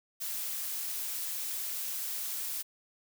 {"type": "noise", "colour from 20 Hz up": "blue", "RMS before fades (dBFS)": -36, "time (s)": [0.2, 2.63], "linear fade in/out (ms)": 20, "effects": []}